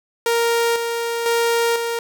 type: tone with tremolo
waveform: sawtooth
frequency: 466.2 Hz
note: A#4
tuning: in tune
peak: -12 dBFS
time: 0.26-1.99 s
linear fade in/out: 2 ms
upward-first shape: square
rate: 1 Hz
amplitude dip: 45%
effects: none